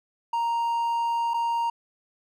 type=tone with dropouts; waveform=triangle; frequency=932.3 Hz; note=A#5; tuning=in tune; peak=-21 dBFS; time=0.33-1.7 s; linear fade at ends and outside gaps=5 ms; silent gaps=1.337-1.341 s; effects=none